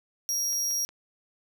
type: tone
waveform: 40% pulse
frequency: 5650 Hz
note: F8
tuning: 19 cents sharp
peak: -25 dBFS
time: 0.29-0.85 s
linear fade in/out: 0 ms
type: click train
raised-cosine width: 0.2 ms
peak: -31 dBFS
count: 3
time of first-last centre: 0.53-0.89 s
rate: 5.55 Hz
effects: none